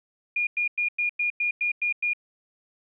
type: tone bursts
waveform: sine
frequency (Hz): 2428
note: D#7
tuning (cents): -43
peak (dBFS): -22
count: 9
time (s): 0.36-2.134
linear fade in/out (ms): 5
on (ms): 110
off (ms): 98
effects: none